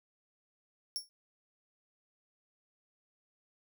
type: tone with exponential decay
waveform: sawtooth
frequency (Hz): 5480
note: F8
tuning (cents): -34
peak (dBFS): -28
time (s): 0.96-1.09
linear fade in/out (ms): 0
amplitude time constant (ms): 27
effects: none